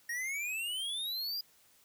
square exponential sweep, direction up, 1850 to 4913 Hz, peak -35 dBFS, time 0.09-1.41 s, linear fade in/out 5 ms, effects white hiss -65 dBFS RMS until 1.84 s

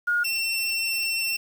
sine / 25% pulse tone pair in turn, 1432 / 2703 Hz, F6 / E7, +43 / +43 cents, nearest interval major seventh, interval 1100 cents, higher second, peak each -20 dBFS, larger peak neither, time 0.07-0.24 / 0.24-1.37 s, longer second, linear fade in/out 10 ms, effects 8-bit

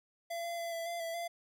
square tone with pitch steps, 678 / 683 / 677 / 667 / 686 / 664 / 685 Hz, E5 / F5 / E5 / E5 / F5 / E5 / F5, +49 / -39 / +46 / +20 / -31 / +12 / -34 cents, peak -37 dBFS, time 0.3-1.28 s, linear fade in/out 10 ms, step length 140 ms, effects none

